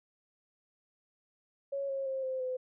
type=tone with pitch steps; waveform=sine; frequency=554.4 / 543 / 531.8 / 520.9 / 510.2 Hz; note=C#5 / C#5 / C5 / C5 / C5; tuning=0 / -36 / +28 / -8 / -44 cents; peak=-32 dBFS; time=1.72-2.57 s; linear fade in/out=10 ms; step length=170 ms; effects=none